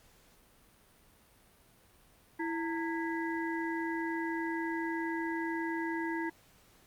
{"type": "harmonic tone with a mistuned harmonic", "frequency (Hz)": 330, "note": "E4", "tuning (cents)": 2, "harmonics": [1, 3, 5, 6], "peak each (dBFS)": [-34, -39, -41, -42], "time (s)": [2.39, 6.3], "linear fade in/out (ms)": 10, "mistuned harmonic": 3, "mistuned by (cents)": -140, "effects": ["pink hiss -63 dBFS RMS until 6.86 s", "Opus 48 kbps"]}